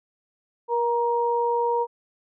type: tone pair together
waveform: sine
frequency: 474.7 / 941 Hz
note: A#4 / A#5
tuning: +31 / +16 cents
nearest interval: octave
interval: 1185 cents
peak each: -23 dBFS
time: 0.68-1.87 s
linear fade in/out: 50 ms
effects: none